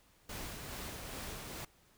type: noise with tremolo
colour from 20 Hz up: pink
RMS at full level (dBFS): -43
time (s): 0.29-1.65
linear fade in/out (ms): 5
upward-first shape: sine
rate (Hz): 2.4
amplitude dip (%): 30
effects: pink hiss -67 dBFS RMS until 1.97 s